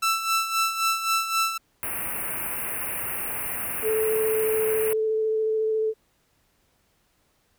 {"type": "tone with tremolo", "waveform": "sawtooth", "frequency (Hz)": 1329, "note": "E6", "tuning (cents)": 14, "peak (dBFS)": -16, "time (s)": [0.02, 1.58], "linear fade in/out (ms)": 10, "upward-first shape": "sine", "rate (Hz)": 3.8, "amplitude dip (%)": 65}
{"type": "band-stop noise", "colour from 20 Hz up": "white", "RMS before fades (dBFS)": -30, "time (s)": [1.83, 4.93], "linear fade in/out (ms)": 0, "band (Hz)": [2800, 9100], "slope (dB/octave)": 96}
{"type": "tone with vibrato", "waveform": "sine", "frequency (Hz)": 437.6, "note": "A4", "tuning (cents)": -9, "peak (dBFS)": -21, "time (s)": [3.82, 5.94], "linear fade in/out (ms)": 50, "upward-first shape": "square", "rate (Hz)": 14, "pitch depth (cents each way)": 9}
{"effects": ["pink hiss -67 dBFS RMS until 7.58 s"]}